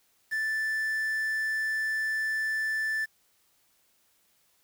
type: tone with quantisation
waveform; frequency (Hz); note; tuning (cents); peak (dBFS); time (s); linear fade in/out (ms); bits
triangle; 1760; A6; 0; -25; 0.31-3.06; 20; 8
effects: white hiss -68 dBFS RMS until 4.63 s